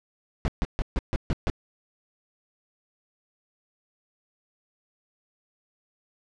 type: noise bursts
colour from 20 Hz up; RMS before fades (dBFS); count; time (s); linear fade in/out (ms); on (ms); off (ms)
brown; -24; 7; 0.45-1.5; 0; 30; 140
effects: low-pass 5000 Hz 12 dB/octave